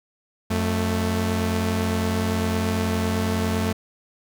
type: tone pair together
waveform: sawtooth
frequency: 89.8 / 220.5 Hz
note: F2 / A3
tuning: +49 / +4 cents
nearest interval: octave + major third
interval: 1555 cents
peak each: -20 dBFS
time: 0.5-3.73 s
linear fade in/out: 10 ms
effects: none